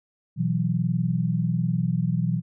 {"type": "chord", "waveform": "sine", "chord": "B suspended fourth", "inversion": "none", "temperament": "equal", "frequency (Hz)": [123.47, 164.81, 185], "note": ["B2", "E3", "F#3"], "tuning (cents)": [0, 0, 0], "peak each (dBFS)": [-26, -24, -27], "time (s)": [0.36, 2.42], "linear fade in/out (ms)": 50, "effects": []}